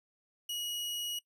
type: tone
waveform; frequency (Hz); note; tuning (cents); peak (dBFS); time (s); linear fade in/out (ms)
sawtooth; 2904; F#7; -33; -32; 0.49-1.19; 5
effects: noise-tail reverb RT60 0.1 s tail -21 dB re dry